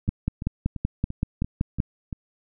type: two click trains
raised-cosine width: 5 ms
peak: -19 / -10 dBFS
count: 7 / 10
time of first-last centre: 0.08-2.128 / 0.09-1.801 s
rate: 2.93 / 5.26 Hz
effects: none